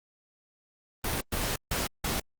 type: noise bursts at uneven times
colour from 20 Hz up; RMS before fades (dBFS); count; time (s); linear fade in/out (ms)
pink; -30; 4; 1.04-1.21 / 1.32-1.56 / 1.71-1.87 / 2.04-2.2; 5
effects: Opus 32 kbps